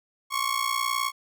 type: ring-modulated tone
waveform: sawtooth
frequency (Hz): 1100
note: C#6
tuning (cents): -14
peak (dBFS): -18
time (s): 0.3-1.12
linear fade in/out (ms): 50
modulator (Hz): 29.7
effects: none